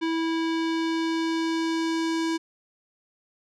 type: tone with low-pass filter sweep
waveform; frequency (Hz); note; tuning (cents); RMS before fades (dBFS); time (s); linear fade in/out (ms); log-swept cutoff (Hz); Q
square; 327; E4; -14; -26; 0.01-2.38; 20; 3600 to 6300; 1.2
effects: none